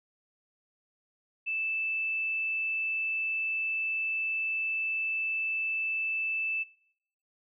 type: tone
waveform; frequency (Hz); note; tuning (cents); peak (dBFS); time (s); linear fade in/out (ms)
sine; 2637; E7; 0; -29; 1.46-6.64; 20
effects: noise-tail reverb RT60 0.7 s tail -21 dB re dry